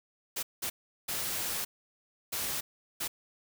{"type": "noise bursts at uneven times", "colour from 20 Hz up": "white", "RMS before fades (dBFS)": -34, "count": 5, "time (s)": [[0.36, 0.43], [0.62, 0.7], [1.08, 1.65], [2.32, 2.61], [3, 3.08]], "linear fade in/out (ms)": 10, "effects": []}